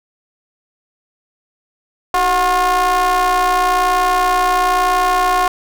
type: ring-modulated tone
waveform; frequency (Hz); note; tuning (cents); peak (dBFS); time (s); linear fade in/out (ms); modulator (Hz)
square; 174.7; F3; +1; -10; 2.14-5.48; 2; 904
effects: none